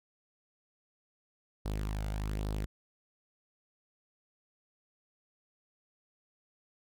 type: tone with flanger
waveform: sawtooth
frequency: 51.91 Hz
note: G#1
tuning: in tune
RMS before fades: -35 dBFS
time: 1.65-2.66 s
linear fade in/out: 10 ms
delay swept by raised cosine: 0.21 to 1.41 ms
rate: 1.2 Hz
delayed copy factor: +0.5
effects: none